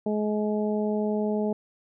harmonic tone, 211.5 Hz, G#3, 32 cents sharp, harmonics 1 / 2 / 3 / 4, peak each -26 / -28 / -32 / -38 dBFS, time 0.06-1.53 s, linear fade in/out 5 ms, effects none

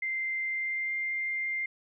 sine tone with pitch glide, 2087 to 2102 Hz, C7 to C7, -5 to +7 cents, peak -29 dBFS, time 0.02-1.66 s, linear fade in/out 5 ms, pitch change +12 cents, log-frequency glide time 0.43-1.02 s, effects none

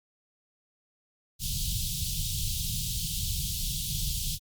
pink band-stop noise, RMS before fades -31 dBFS, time 1.39-4.39 s, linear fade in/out 50 ms, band 170 to 3100 Hz, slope 48 dB/octave, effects Opus 48 kbps

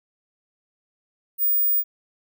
sine tone, 15000 Hz, A#9, 10 cents sharp, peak -17 dBFS, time 1.38-1.84 s, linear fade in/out 50 ms, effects none

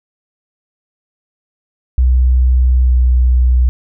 sine tone with pitch glide, 63 to 62.2 Hz, B1 to B1, +35 to +13 cents, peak -7 dBFS, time 1.98-3.69 s, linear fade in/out 0 ms, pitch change -22 cents, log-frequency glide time 2.83-2.91 s, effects none

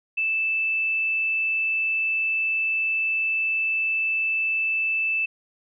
sine tone, 2637 Hz, E7, in tune, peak -21 dBFS, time 0.17-5.26 s, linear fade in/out 10 ms, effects none

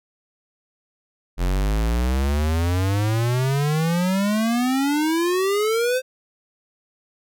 square exponential sweep, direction up, 43.13 to 523.3 Hz, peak -19 dBFS, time 1.37-6.02 s, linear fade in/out 50 ms, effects none

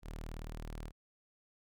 sawtooth tone, 38.89 Hz, D#1, in tune, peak -38 dBFS, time 0.02-0.92 s, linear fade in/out 50 ms, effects none

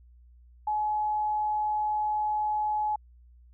sine tone, 848 Hz, G#5, 36 cents sharp, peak -25 dBFS, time 0.67-2.96 s, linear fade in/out 5 ms, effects added 60 Hz sine -52 dBFS peak until 3.53 s

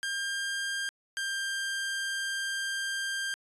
sawtooth tone pair in turn, 1600 / 1589.9 Hz, G6 / G6, +35 / +24 cents, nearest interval unison, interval 11 cents, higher first, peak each -27 dBFS, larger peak neither, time 0.03-0.89 / 1.17-3.34 s, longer second, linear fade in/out 0 ms, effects resampled to 24000 Hz

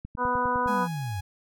click train, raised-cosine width 5 ms, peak -24 dBFS, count 7, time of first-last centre 0.05-0.66 s, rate 9.84 Hz
harmonic tone, 247.5 Hz, B3, 4 cents sharp, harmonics 1 / 2 / 3 / 4 / 5 / 6, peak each -34 / -31 / -37 / -25 / -33 / -33 dBFS, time 0.17-0.88 s, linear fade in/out 50 ms
sawtooth tone, 831 Hz, G#5, 1 cent sharp, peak -34 dBFS, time 0.67-1.21 s, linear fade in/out 10 ms
sine linear sweep, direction down, 219.2 to 87.4 Hz, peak -29 dBFS, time 0.68-1.21 s, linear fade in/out 10 ms
effects none

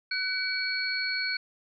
sine tone cluster, 1502 / 2278 / 4361 Hz, F#6 / C#7 / C#8, +26 / +47 / -29 cents, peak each -32 / -32 / -31 dBFS, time 0.11-1.37 s, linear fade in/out 5 ms, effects none

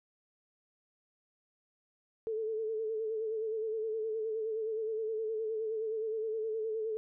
sine tone with vibrato, 440 Hz, A4, in tune, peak -32 dBFS, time 2.27-6.97 s, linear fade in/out 0 ms, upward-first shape sine, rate 9.6 Hz, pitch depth 46 cents each way, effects none

